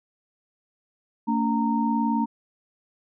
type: tone cluster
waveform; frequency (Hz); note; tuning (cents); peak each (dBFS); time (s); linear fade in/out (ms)
sine; 226 / 285 / 924; A3 / C#4 / A#5; +47 / +48 / -16; -23 / -27 / -26; 1.27-2.26; 20
effects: none